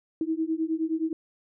sine beating tone pair, 316.6 / 326.2 Hz, D#4 / E4, +30 / -18 cents, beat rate 9.6 Hz, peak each -28 dBFS, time 0.21-1.13 s, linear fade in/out 2 ms, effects none

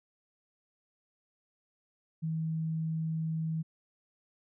sine tone, 160.4 Hz, E3, 47 cents flat, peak -30 dBFS, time 2.22-3.63 s, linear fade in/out 20 ms, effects none

